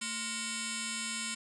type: tone with frequency modulation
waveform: sine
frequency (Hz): 2691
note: E7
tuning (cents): +35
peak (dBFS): -34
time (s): 0.01-1.35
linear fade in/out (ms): 10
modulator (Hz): 822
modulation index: 7.7
effects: none